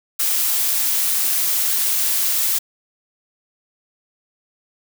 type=noise; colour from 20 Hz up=blue; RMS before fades=-19 dBFS; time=0.19-2.59 s; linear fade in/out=10 ms; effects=none